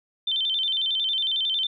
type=tone with vibrato; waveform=sine; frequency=3322 Hz; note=G#7; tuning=in tune; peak=-22 dBFS; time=0.27-1.67 s; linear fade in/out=5 ms; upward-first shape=square; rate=11 Hz; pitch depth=120 cents each way; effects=none